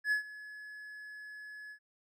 triangle tone with ADSR envelope, 1700 Hz, G#6, 40 cents sharp, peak -24 dBFS, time 0.04-1.79 s, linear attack 76 ms, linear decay 110 ms, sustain -19 dB, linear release 79 ms, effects none

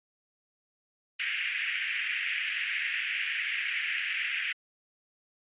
white band-pass noise, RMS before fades -32 dBFS, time 1.19-4.53 s, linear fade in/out 10 ms, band 1700 to 2800 Hz, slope 48 dB/octave, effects resampled to 8000 Hz

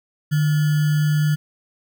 sine tone with sample-and-hold, 150.8 Hz, D3, 46 cents sharp, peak -15 dBFS, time 0.31-1.36 s, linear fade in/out 20 ms, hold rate 1575 Hz, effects none

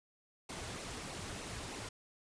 pink noise with flanger, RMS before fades -44 dBFS, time 0.49-1.89 s, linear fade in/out 5 ms, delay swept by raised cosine 0.59 to 5.79 ms, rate 3.2 Hz, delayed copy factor -0.6, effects resampled to 22050 Hz

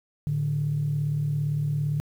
sine tone pair together, 110 / 147.6 Hz, A2 / D3, 0 / +9 cents, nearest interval perfect fourth, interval 509 cents, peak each -31 / -23 dBFS, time 0.27-2 s, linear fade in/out 0 ms, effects tanh soft clip ceiling -17 dBFS + 9-bit

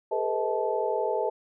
sine tone cluster, 410.1 / 450.2 / 502 / 637 / 871 Hz, G#4 / A4 / B4 / D#5 / A5, -22 / +40 / +28 / +41 / -18 cents, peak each -31 dBFS, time 0.11-1.3 s, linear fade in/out 10 ms, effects none

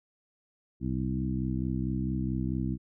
harmonic tone with a mistuned harmonic, 64.5 Hz, C2, 24 cents flat, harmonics 1 / 2 / 3 / 4 / 5, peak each -35 / -33 / -33 / -35 / -37 dBFS, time 0.8-2.78 s, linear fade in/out 50 ms, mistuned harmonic 1, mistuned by +31 cents, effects none

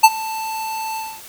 square tone with ADSR envelope, 884 Hz, A5, 8 cents sharp, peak -3 dBFS, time 0.03-1.22 s, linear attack 13 ms, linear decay 44 ms, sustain -21 dB, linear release 260 ms, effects white hiss -39 dBFS RMS until 1.28 s

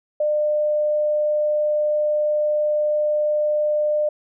sine tone, 601 Hz, D5, 40 cents sharp, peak -17 dBFS, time 0.2-4.09 s, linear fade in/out 5 ms, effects none

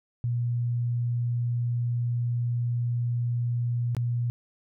sine tone with dropouts, 120 Hz, B2, 49 cents flat, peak -24 dBFS, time 0.24-4.3 s, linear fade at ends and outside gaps 0 ms, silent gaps 3.949-3.967 s, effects none

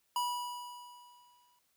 square tone with exponential decay, 976 Hz, B5, 21 cents flat, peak -30 dBFS, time 0.16-1.59 s, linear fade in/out 2 ms, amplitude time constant 310 ms, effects white hiss -75 dBFS RMS until 1.76 s

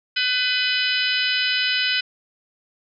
harmonic tone with a mistuned harmonic, 502 Hz, B4, 28 cents sharp, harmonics 3 / 4 / 5 / 6 / 7 / 8 / 9 / 10, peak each -25 / -29 / -26 / -24 / -35 / -27 / -36 / -28 dBFS, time 0.16-2.01 s, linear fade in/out 10 ms, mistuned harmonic 7, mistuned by -25 cents, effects none

